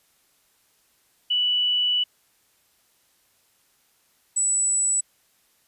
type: tone pair in turn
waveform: sine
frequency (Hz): 2960 / 7902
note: F#7 / B8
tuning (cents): 0 / 0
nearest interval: octave + perfect fourth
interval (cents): 1700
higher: second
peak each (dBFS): -19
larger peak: neither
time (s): 1.3-2.04 / 4.36-5.01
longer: first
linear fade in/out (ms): 10
effects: white hiss -64 dBFS RMS until 5.67 s + resampled to 32000 Hz